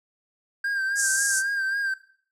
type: tone with vibrato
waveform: triangle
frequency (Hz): 1591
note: G6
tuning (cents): +25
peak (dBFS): -22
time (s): 0.64-1.94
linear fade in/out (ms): 5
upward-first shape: sine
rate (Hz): 3.7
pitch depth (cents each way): 45
type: band-pass noise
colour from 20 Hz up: pink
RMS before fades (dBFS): -26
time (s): 0.95-1.43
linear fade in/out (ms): 50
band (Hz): 5900 to 10000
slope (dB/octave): 48
effects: noise-tail reverb RT60 0.5 s tail -17 dB re dry